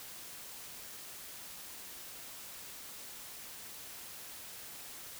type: silence
effects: white hiss -48 dBFS RMS until 5.19 s